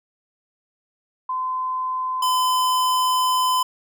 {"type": "tone pair in turn", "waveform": ["sine", "square"], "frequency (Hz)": [1026, 1017.1], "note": ["C6", "C6"], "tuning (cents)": [-34, -49], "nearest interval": "unison", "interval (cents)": 15, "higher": "first", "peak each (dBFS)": [-22, -18], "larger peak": "second", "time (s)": [[1.29, 2.22], [2.22, 3.63]], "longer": "second", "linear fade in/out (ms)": 5, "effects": []}